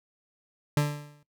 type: tone with exponential decay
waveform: 40% pulse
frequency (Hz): 147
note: D3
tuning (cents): +2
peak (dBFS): -18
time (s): 0.77-1.23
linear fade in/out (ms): 2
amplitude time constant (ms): 98
effects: noise-tail reverb RT60 0.1 s tail -17 dB re dry